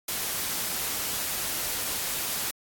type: noise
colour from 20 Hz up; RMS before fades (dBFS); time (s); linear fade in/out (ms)
white; -30; 0.08-2.51; 5
effects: AAC 64 kbps